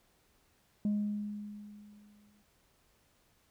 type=tone with exponential decay; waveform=sine; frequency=207.7 Hz; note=G#3; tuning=in tune; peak=-25 dBFS; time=0.85-2.42 s; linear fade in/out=2 ms; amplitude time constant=340 ms; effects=tanh soft clip ceiling -26 dBFS + pink hiss -70 dBFS RMS until 3.5 s